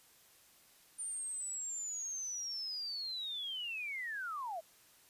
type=linear sweep; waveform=sine; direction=down; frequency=9060 to 615 Hz; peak=-38 dBFS; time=0.98-4.61 s; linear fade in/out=20 ms; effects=white hiss -64 dBFS RMS until 5.09 s + resampled to 32000 Hz